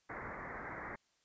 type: low-pass noise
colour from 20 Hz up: white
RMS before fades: -45 dBFS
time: 0.09-0.96 s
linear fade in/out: 10 ms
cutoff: 2100 Hz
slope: 96 dB/octave
effects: white hiss -75 dBFS RMS until 1.24 s + resampled to 16000 Hz